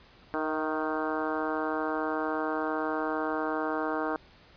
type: harmonic tone with a mistuned harmonic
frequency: 155.56 Hz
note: D#3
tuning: in tune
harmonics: 2 / 3 / 4 / 5 / 6 / 7 / 8 / 9 / 10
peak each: -33 / -35 / -36 / -37 / -38 / -38 / -39 / -40 / -40 dBFS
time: 0.34-4.16 s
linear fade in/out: 0 ms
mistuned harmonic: 4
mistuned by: +36 cents
effects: pink hiss -56 dBFS RMS until 4.56 s + resampled to 11025 Hz